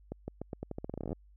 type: accelerating click train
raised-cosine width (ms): 2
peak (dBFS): -24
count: 19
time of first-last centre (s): 0.12-1.129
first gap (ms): 160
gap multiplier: 0.85
effects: added 50 Hz sine -56 dBFS peak until 1.36 s